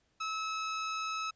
sawtooth tone, 1295 Hz, E6, 31 cents flat, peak -30 dBFS, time 0.2-1.31 s, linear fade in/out 10 ms, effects pink hiss -74 dBFS RMS until 1.35 s + resampled to 16000 Hz

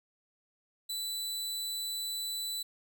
sawtooth tone, 3980 Hz, B7, 13 cents sharp, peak -31 dBFS, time 0.89-2.63 s, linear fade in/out 10 ms, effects none

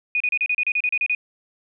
sine tone bursts, 2473 Hz, D#7, 11 cents flat, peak -18 dBFS, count 12, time 0.15-1.149 s, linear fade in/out 2 ms, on 53 ms, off 33 ms, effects none

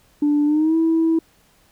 sine tone with pitch glide, 293.7 to 325.9 Hz, D4 to E4, 0 to -20 cents, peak -13 dBFS, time 0.22-1.19 s, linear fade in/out 5 ms, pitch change +180 cents, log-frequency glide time 0.45-0.76 s, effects tanh soft clip ceiling -11 dBFS + pink hiss -57 dBFS RMS until 1.71 s

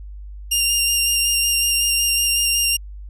15% pulse tone with vibrato, 2794 Hz, F7, in tune, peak -9 dBFS, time 0.51-2.77 s, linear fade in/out 10 ms, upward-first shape square, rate 5.4 Hz, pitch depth 11 cents each way, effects added 50 Hz sine -32 dBFS peak until 3.09 s

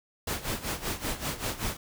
pink noise with tremolo, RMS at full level -30 dBFS, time 0.27-1.77 s, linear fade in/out 5 ms, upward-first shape sine, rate 5.2 Hz, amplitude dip 80%, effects none

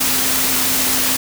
sine tone in noise, 260.7 Hz, C4, 6 cents flat, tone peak -28 dBFS, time 0-1.17 s, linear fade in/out 10 ms, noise white, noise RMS -17 dBFS, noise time 0-1.17 s, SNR -14 dB, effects none

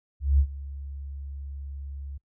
sine tone with ADSR envelope, 69.6 Hz, C#2, 8 cents sharp, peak -15 dBFS, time 0.2-2.18 s, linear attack 190 ms, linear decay 72 ms, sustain -19 dB, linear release 11 ms, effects noise-tail reverb RT60 0.1 s tail -26 dB re dry

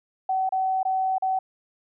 sine tone with dropouts, 758 Hz, F#5, 42 cents sharp, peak -21 dBFS, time 0.29-1.39 s, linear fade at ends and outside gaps 5 ms, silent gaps 0.492-0.522 / 0.831-0.851 / 1.183-1.222 s, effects none

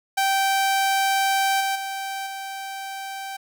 sawtooth tone with level steps, 779 Hz, G5, 11 cents flat, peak -15 / -18 / -24 / -27 dBFS, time 0.17-3.37 s, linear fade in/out 10 ms, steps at 1.6 / 1.75 / 2.26 s, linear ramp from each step 10 ms, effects none

